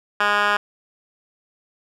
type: tone with band-pass filter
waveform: 10% pulse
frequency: 206 Hz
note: G#3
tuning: 14 cents flat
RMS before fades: -19 dBFS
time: 0.2-0.57 s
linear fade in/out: 5 ms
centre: 1700 Hz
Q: 2.6
effects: none